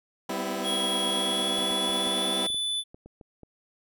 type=chord; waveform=15% pulse; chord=C major seventh; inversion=second; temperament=equal with one note detuned; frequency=196 / 246.9 / 255.9 / 329.6 Hz; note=G3 / B3 / C4 / E4; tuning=0 / 0 / -38 / 0 cents; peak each=-27 / -32 / -29 / -27 dBFS; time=0.29-2.47 s; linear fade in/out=5 ms
type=tone with pitch glide; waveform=square; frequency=3322 to 3487 Hz; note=G#7 to A7; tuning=0 to -16 cents; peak=-27 dBFS; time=0.63-2.84 s; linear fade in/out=50 ms; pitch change=+84 cents; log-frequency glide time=1.01-2.59 s
type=clicks; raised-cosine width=2 ms; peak=-33 dBFS; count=10; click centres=1.585 / 1.711 / 1.895 / 2.069 / 2.502 / 2.545 / 2.945 / 3.06 / 3.212 / 3.433 s
effects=none